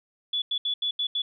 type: tone bursts at uneven times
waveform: sine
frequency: 3432 Hz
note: A7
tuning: 44 cents flat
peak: -24 dBFS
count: 6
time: 0.33-0.42 / 0.51-0.58 / 0.65-0.74 / 0.82-0.91 / 0.99-1.07 / 1.15-1.22 s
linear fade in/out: 5 ms
effects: none